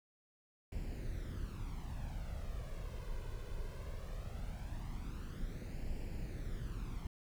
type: noise with flanger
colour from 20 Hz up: brown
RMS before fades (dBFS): -42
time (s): 0.72-7.07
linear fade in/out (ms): 2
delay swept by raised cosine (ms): 0.4 to 2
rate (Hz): 0.19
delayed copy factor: +0.6
effects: none